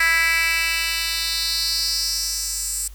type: tone with high-pass filter sweep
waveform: 10% pulse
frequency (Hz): 329.6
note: E4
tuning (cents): 0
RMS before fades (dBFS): -22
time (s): 0-2.88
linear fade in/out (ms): 5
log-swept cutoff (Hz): 1900 to 7900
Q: 3.4
effects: added 50 Hz sine -37 dBFS peak until 2.94 s + white hiss -51 dBFS RMS until 2.94 s